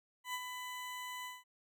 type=tone with ADSR envelope; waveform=20% pulse; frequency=999 Hz; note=B5; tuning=20 cents sharp; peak=-31 dBFS; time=0.24-1.44 s; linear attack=100 ms; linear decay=46 ms; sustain=-6 dB; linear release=190 ms; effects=none